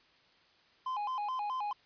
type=tone with vibrato; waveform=triangle; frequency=925 Hz; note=A#5; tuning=14 cents flat; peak=-31 dBFS; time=0.86-1.73 s; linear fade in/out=5 ms; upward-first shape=square; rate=4.7 Hz; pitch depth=190 cents each way; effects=white hiss -65 dBFS RMS until 1.85 s + resampled to 11025 Hz